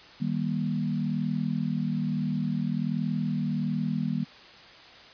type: chord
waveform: sine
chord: Eb major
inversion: none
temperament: equal with one note detuned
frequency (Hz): 155.56 / 196 / 237.2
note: Eb3 / G3 / Bb3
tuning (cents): 0 / 0 / +30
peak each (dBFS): -30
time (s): 0.2-4.25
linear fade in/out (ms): 20
effects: white hiss -49 dBFS RMS until 5.13 s + resampled to 11025 Hz